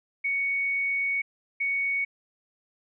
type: tone bursts at uneven times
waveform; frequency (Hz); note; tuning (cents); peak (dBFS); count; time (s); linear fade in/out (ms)
sine; 2228; C#7; +8; -24; 2; 0.24-1.22 / 1.6-2.05; 10
effects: none